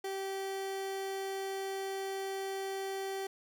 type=tone; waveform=30% pulse; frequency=387.7 Hz; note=G4; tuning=19 cents flat; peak=-33 dBFS; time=0.04-3.27 s; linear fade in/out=5 ms; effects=none